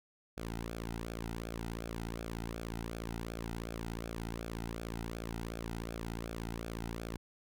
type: tone with flanger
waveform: sawtooth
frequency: 56.8 Hz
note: A#1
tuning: 44 cents flat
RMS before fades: -41 dBFS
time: 0.37-7.17 s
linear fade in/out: 5 ms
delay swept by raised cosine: 1 to 1.8 ms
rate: 2.7 Hz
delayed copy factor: -0.7
effects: none

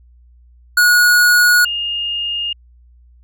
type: tone pair in turn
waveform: square / sine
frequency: 1453 / 2835 Hz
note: F#6 / F7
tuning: -32 / +25 cents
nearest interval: octave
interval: 1157 cents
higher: second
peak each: -9 / -18 dBFS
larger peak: first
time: 0.77-1.65 / 1.65-2.53 s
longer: neither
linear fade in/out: 5 ms
effects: added 60 Hz sine -44 dBFS peak until 3.23 s

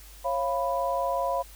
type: tone cluster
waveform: sine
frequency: 547 / 692 / 990 Hz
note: C#5 / F5 / B5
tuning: -23 / -16 / +4 cents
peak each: -29 dBFS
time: 0.24-1.43 s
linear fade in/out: 20 ms
effects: added 50 Hz sine -47 dBFS peak until 1.55 s + white hiss -51 dBFS RMS until 1.55 s

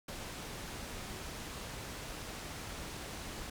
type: low-pass noise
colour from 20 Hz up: pink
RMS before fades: -44 dBFS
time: 0.08-3.5 s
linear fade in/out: 5 ms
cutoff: 10000 Hz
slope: 12 dB/octave
effects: none

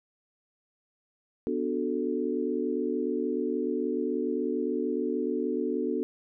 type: chord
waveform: sine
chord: B minor seventh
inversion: none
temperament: equal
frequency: 246.9 / 293.7 / 370 / 440 Hz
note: B3 / D4 / F#4 / A4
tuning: 0 / 0 / 0 / 0 cents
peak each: -32 dBFS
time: 1.47-6.03 s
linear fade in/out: 0 ms
effects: none

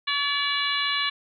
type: harmonic tone with a mistuned harmonic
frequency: 574 Hz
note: D5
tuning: 40 cents flat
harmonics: 2 / 3 / 4 / 5 / 6 / 7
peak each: -30 / -30 / -30 / -30 / -30 / -30 dBFS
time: 0.07-1.1 s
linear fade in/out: 10 ms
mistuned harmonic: 2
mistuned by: -22 cents
effects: none

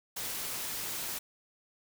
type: noise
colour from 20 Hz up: white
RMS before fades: -37 dBFS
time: 0.16-1.19 s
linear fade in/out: 10 ms
effects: none

